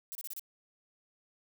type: noise bursts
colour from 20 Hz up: violet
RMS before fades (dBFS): -41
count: 5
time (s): 0.12-0.395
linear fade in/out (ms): 0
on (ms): 31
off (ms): 30
effects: none